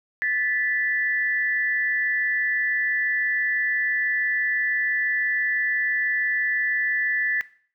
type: tone pair together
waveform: sine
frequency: 1749.5 / 1975.5 Hz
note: A6 / B6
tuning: -10 / 0 cents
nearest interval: major second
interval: 210 cents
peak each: -23 / -26 dBFS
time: 0.22-7.41 s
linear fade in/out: 0 ms
effects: noise-tail reverb RT60 0.5 s tail -17 dB re dry